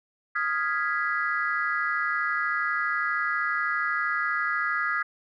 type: chord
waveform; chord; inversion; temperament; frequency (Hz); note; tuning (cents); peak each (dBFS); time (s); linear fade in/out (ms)
sine; F half-diminished seventh; third; equal; 1244.5 / 1396.9 / 1661.2 / 1975.5; Eb6 / F6 / Ab6 / Cb7; 0 / 0 / 0 / 0; -29 / -30 / -28 / -31; 0.35-5.03; 10
effects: tanh soft clip ceiling -14 dBFS